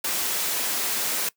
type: noise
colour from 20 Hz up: white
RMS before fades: -26 dBFS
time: 0.04-1.29 s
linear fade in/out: 5 ms
effects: noise-tail reverb RT60 0.1 s tail -21 dB re dry + high-pass 200 Hz 12 dB/octave